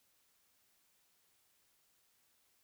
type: silence
effects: white hiss -74 dBFS RMS until 2.63 s